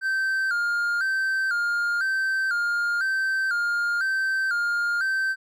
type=tone with vibrato; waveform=triangle; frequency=1480 Hz; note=F#6; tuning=in tune; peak=-20 dBFS; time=0.01-5.36 s; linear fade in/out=50 ms; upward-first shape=square; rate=1 Hz; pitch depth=83 cents each way; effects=none